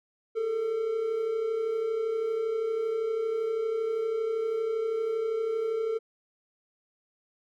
triangle tone pair together, 416.5 / 449.1 Hz, G#4 / A4, +5 / +35 cents, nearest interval minor second, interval 130 cents, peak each -34 / -25 dBFS, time 0.35-5.99 s, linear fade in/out 20 ms, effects none

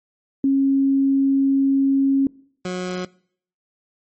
sine / 20% pulse tone pair in turn, 272.6 / 181.94 Hz, C#4 / F#3, -29 / -29 cents, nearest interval perfect fifth, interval 700 cents, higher first, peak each -14 / -19 dBFS, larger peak first, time 0.44-2.27 / 2.65-3.05 s, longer first, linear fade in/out 2 ms, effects noise-tail reverb RT60 0.6 s tail -23 dB re dry + MP3 32 kbps

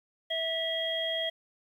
harmonic tone, 653 Hz, E5, 17 cents flat, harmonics 1 / 3 / 5, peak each -33 / -37 / -31 dBFS, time 0.3-1.3 s, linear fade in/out 10 ms, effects 10-bit

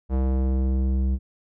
square tone with low-pass filter sweep, 65.41 Hz, C2, in tune, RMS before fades -22 dBFS, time 0.09-1.19 s, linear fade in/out 50 ms, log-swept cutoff 760 to 200 Hz, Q 0.81, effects none

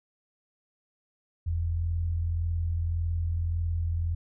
sine tone pair together, 42.54 / 84.3 Hz, F1 / E2, -45 / +39 cents, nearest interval octave, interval 1184 cents, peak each -34 / -26 dBFS, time 1.46-4.15 s, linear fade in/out 10 ms, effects none

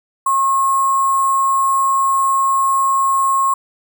sine tone with sample-and-hold, 1081 Hz, C#6, 44 cents flat, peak -12 dBFS, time 0.26-3.54 s, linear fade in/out 5 ms, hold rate 8820 Hz, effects none

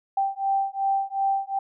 sine beating tone pair, 782 / 784.7 Hz, G5 / G5, -4 / +2 cents, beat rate 2.7 Hz, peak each -25 dBFS, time 0.17-1.59 s, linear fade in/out 5 ms, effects none

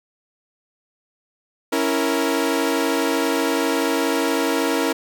sawtooth chord, A# diminished, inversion first, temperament equal, 277.2 / 329.6 / 466.2 Hz, C#4 / E4 / A#4, 0 / 0 / 0 cents, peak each -19 / -19 / -19 dBFS, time 1.72-4.93 s, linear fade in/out 10 ms, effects none

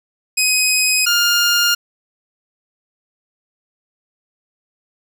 15% pulse tone pair in turn, 2518 / 1410.1 Hz, D#7 / F6, +20 / +16 cents, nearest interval minor seventh, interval 1004 cents, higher first, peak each -6 dBFS, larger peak neither, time 0.37-1.06 / 1.06-1.75 s, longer neither, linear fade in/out 10 ms, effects none

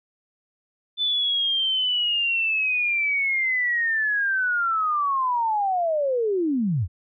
sine linear sweep, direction down, 3527 to 73.42 Hz, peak -20 dBFS, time 0.97-6.88 s, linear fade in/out 50 ms, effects none

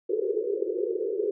pink band-pass noise, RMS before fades -28 dBFS, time 0.09-1.31 s, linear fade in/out 5 ms, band 360 to 490 Hz, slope 96 dB/octave, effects none

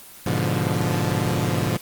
sawtooth chord, G# diminished seventh, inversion none, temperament equal with one note detuned, 103.83 / 123.47 / 145.4 / 174.61 Hz, G#2 / B2 / D3 / F3, 0 / 0 / -17 / 0 cents, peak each -22 dBFS, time 0.26-1.77 s, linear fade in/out 5 ms, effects white hiss -43 dBFS RMS until 1.81 s + Opus 24 kbps

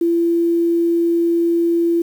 sine tone, 338.7 Hz, E4, 47 cents sharp, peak -13 dBFS, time 0.01-2.02 s, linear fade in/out 5 ms, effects 7-bit

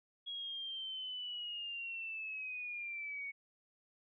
sine linear sweep, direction down, 3322 to 2217 Hz, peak -40 dBFS, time 0.26-3.32 s, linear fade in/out 20 ms, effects none

